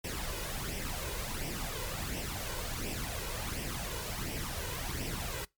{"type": "noise with flanger", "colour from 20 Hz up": "pink", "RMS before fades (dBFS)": -37, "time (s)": [0.04, 5.45], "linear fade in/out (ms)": 5, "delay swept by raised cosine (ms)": [0.36, 2.06], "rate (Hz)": 1.4, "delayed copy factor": 0.6, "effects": ["noise-tail reverb RT60 0.2 s tail -24 dB re dry", "MP3 96 kbps"]}